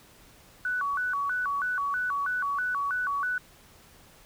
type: tone with vibrato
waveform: sine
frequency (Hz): 1295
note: E6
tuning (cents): -31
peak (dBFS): -26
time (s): 0.65-3.38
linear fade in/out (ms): 2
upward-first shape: square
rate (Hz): 3.1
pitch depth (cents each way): 240
effects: pink hiss -55 dBFS RMS until 4.25 s